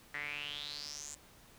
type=tone with band-pass filter sweep; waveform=sawtooth; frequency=146.3 Hz; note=D3; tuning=6 cents flat; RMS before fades=-43 dBFS; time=0.14-1.15 s; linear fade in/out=5 ms; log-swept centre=1900 to 7500 Hz; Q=7.3; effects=pink hiss -60 dBFS RMS until 1.58 s